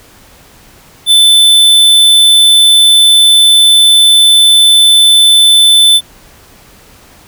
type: tone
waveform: square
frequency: 3520 Hz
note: A7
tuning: in tune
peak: -3 dBFS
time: 1.06-6.01 s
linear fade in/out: 50 ms
effects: pink hiss -40 dBFS RMS until 7.27 s